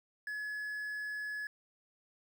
triangle tone with quantisation, 1700 Hz, G#6, 40 cents sharp, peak -35 dBFS, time 0.27-1.47 s, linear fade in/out 2 ms, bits 10, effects none

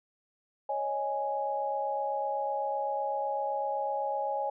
sine chord, C# suspended second, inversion none, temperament equal, 554.4 / 622.3 / 830.6 Hz, C#5 / D#5 / G#5, 0 / 0 / 0 cents, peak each -34 / -37 / -31 dBFS, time 0.69-4.5 s, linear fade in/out 5 ms, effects none

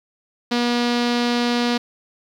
sawtooth tone with low-pass filter, 240.5 Hz, B3, 46 cents flat, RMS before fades -20 dBFS, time 0.51-1.78 s, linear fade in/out 10 ms, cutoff 4400 Hz, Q 2.5, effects 8-bit

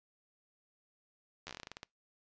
slowing click train, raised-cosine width 0.2 ms, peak -26 dBFS, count 13, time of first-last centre 1.47-1.831 s, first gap 11 ms, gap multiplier 1.17, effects noise-tail reverb RT60 0.2 s tail -26 dB re dry + resampled to 16000 Hz

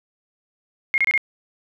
sine tone bursts, 2143 Hz, C7, 41 cents sharp, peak -15 dBFS, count 4, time 0.94-1.177 s, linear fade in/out 0 ms, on 39 ms, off 27 ms, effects none

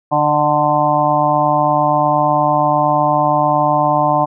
harmonic tone with a mistuned harmonic, 148.6 Hz, D3, 21 cents sharp, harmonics 1 / 2 / 4 / 5 / 6 / 7, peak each -22 / -22 / -18 / -16 / -17 / -18 dBFS, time 0.11-4.26 s, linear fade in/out 20 ms, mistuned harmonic 4, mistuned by +21 cents, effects none

